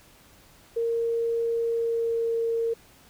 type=tone with pitch glide; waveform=sine; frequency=462.7 to 459.2 Hz; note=A#4 to A#4; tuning=-13 to -26 cents; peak=-23 dBFS; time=0.76-2.74 s; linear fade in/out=10 ms; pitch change=-13 cents; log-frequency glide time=1.66-2.37 s; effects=pink hiss -55 dBFS RMS until 3.09 s